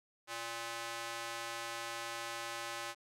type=tone with high-pass filter; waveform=square; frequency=116.2 Hz; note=A#2; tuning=5 cents flat; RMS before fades=-42 dBFS; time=0.27-2.95 s; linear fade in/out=50 ms; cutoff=900 Hz; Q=0.73; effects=low-pass 11000 Hz 12 dB/octave